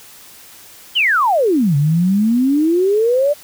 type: exponential two-way sweep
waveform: sine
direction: down then up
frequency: 3199 to 138.59 to 600 Hz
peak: -11 dBFS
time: 0.95-3.34 s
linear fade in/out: 20 ms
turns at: 1.76 s
effects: white hiss -41 dBFS RMS until 3.43 s